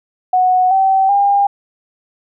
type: tone with pitch steps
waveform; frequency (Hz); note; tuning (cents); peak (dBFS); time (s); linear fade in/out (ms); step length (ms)
sine; 737 / 769.6 / 803.7; F#5 / G5 / G5; -7 / -32 / +43; -9; 0.33-1.47; 5; 380
effects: none